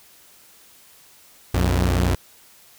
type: tone pair together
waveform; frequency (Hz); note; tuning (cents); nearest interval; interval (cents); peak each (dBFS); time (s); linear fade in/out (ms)
sawtooth; 61.74 / 90.03; B1 / F#2; 0 / -47; perfect fifth; 653; -16; 1.54-2.15; 5
effects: white hiss -51 dBFS RMS until 2.78 s